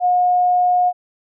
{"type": "tone", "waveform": "sine", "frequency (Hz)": 720, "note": "F#5", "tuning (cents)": -47, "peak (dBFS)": -12, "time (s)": [0, 0.93], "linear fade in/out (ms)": 50, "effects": []}